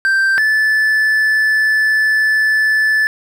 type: tone pair in turn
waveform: triangle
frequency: 1568 / 1743.5 Hz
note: G6 / A6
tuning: 0 / -16 cents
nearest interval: major second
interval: 184 cents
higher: second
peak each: -9 dBFS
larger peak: neither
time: 0.05-0.38 / 0.38-3.07 s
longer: second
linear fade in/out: 0 ms
effects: none